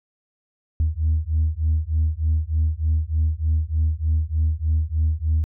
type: beating tone pair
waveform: sine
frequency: 77 / 80.3 Hz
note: D#2 / E2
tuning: -17 / -45 cents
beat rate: 3.3 Hz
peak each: -20 dBFS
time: 0.8-5.44 s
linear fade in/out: 0 ms
effects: tanh soft clip ceiling -13 dBFS